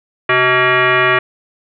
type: tone with frequency modulation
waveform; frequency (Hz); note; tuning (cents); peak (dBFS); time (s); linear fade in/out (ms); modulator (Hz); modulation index
sine; 375.4; F#4; +25; -9; 0.29-1.19; 5; 506; 4.2
effects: none